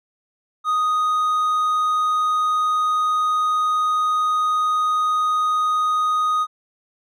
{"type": "tone", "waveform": "triangle", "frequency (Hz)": 1244.5, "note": "D#6", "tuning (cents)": 0, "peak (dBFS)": -15, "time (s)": [0.64, 6.47], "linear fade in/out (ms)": 50, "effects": []}